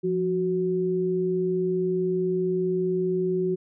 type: tone pair together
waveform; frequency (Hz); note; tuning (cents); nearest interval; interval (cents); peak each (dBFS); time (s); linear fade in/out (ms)
sine; 174.62 / 370; F3 / F#4; 0 / 0; octave + minor second; 1300; -28 / -23; 0.03-3.56; 20
effects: none